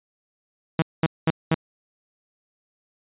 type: tone bursts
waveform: sawtooth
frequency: 161.5 Hz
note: E3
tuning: 35 cents flat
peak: -13 dBFS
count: 4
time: 0.79-1.544 s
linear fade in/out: 2 ms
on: 31 ms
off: 210 ms
effects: resampled to 8000 Hz